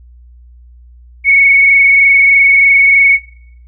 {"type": "tone with frequency modulation", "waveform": "sine", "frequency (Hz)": 2218, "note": "C#7", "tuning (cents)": 0, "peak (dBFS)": -4, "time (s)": [1.24, 3.19], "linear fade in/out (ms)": 50, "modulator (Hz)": 23.2, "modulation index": 1.3, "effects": ["noise-tail reverb RT60 0.7 s tail -22 dB re dry", "added 60 Hz sine -36 dBFS peak until 3.67 s"]}